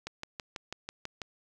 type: click train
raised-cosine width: 0.2 ms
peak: -20 dBFS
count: 8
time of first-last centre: 0.07-1.218 s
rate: 6.1 Hz
effects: none